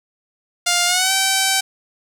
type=tone with pitch glide; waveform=5% pulse; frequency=703 to 771.1 Hz; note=F5 to G5; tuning=+11 to -29 cents; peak=-3 dBFS; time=0.66-1.61 s; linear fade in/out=10 ms; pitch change=+160 cents; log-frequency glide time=0.86-1.12 s; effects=none